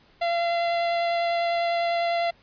45% pulse tone with vibrato, 684 Hz, F5, 36 cents flat, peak -22 dBFS, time 0.21-2.31 s, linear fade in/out 10 ms, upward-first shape triangle, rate 10 Hz, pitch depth 10 cents each way, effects pink hiss -58 dBFS RMS until 2.42 s + resampled to 11025 Hz

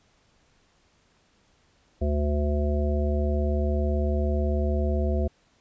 harmonic tone, 73.5 Hz, D2, 2 cents sharp, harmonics 1 / 3 / 5 / 7 / 9, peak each -23 / -31 / -32 / -34 / -33 dBFS, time 2.01-5.28 s, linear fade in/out 10 ms, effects pink hiss -64 dBFS RMS until 5.6 s + resampled to 16000 Hz

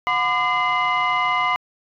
sine tone cluster, 727 / 1010 / 1196 / 2068 / 2908 Hz, F#5 / B5 / D6 / C7 / F#7, -31 / +39 / +31 / -21 / -31 cents, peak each -25 / -21 / -22 / -22 / -30 dBFS, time 0.07-1.56 s, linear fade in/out 0 ms, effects tanh soft clip ceiling -11 dBFS

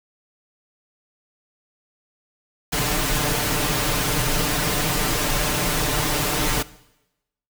pink noise with comb filter, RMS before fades -22 dBFS, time 2.72-6.63 s, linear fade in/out 10 ms, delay 6.7 ms, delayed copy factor +1, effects noise-tail reverb RT60 0.9 s tail -19 dB re dry

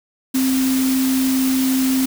sine tone in noise, 262.2 Hz, C4, 4 cents sharp, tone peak -15 dBFS, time 0.34-2.06 s, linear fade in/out 10 ms, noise white, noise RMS -26 dBFS, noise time 0.34-2.06 s, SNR +8 dB, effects none

